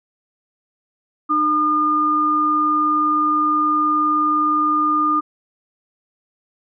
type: tone pair together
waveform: sine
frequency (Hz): 303.2 / 1213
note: D#4 / D#6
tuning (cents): -45 / -44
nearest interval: 2 octaves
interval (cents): 2401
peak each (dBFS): -22 / -15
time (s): 1.29-5.21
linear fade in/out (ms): 20
effects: none